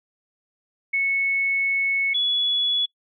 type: tone pair in turn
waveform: sine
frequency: 2204 / 3397 Hz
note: C#7 / G#7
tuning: -11 / +38 cents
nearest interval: perfect fifth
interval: 749 cents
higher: second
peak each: -19 dBFS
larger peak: neither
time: 0.93-2.14 / 2.14-2.86 s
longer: first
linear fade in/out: 10 ms
effects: noise-tail reverb RT60 0.1 s tail -23 dB re dry